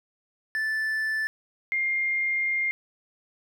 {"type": "tone pair in turn", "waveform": ["triangle", "sine"], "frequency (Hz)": [1756, 2116], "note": ["A6", "C7"], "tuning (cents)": [-4, 19], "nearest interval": "minor third", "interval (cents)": 323, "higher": "second", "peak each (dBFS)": -23, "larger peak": "neither", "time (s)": [[0.55, 1.27], [1.72, 2.71]], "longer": "second", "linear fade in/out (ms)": 0, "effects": []}